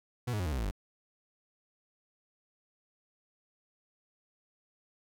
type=tone with pitch steps; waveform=40% pulse; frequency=122.6 / 104.9 / 89.75 / 76.79 / 65.7 / 56.21 / 48.1 Hz; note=B2 / G#2 / F2 / D#2 / C2 / A1 / G1; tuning=-12 / +18 / +48 / -22 / +8 / +38 / -32 cents; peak=-30 dBFS; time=0.27-0.711 s; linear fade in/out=10 ms; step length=63 ms; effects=none